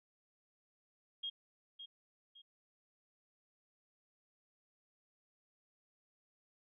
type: tone with echo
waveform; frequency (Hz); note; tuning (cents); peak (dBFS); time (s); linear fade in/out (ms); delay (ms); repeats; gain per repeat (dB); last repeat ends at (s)
sine; 3251; G#7; -38; -38; 1.23-1.3; 10; 560; 2; -9; 2.42
effects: none